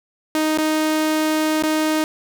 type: tone with dropouts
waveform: sawtooth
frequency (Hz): 311.1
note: D#4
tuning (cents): 0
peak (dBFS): -13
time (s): 0.35-2.04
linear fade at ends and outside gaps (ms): 1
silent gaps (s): 0.576-0.584 / 1.625-1.635
effects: none